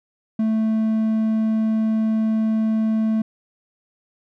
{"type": "tone", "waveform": "triangle", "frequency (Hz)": 220, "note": "A3", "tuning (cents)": 0, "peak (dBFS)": -15, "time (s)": [0.39, 3.22], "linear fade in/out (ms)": 5, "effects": []}